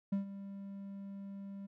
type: tone with ADSR envelope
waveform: triangle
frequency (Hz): 197.6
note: G3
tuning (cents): +14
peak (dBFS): -27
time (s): 0.12-1.67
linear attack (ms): 8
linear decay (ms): 120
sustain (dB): -14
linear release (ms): 16
effects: none